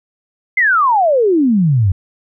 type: exponential sweep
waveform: sine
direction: down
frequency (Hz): 2124 to 88.3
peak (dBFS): -9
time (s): 0.57-1.92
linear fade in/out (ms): 5
effects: none